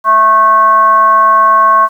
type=tone with frequency modulation; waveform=sine; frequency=1094 Hz; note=C#6; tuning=23 cents flat; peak=-4 dBFS; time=0.04-1.89 s; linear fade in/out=50 ms; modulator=436 Hz; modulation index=0.47; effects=7-bit